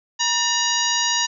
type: harmonic tone with a mistuned harmonic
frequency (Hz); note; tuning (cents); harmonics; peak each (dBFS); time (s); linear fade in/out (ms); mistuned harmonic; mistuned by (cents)
955; A#5; +42; 1 / 2 / 3 / 4 / 5 / 6 / 7; -26 / -26 / -26 / -26 / -26 / -26 / -26; 0.19-1.27; 20; 2; -95
effects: none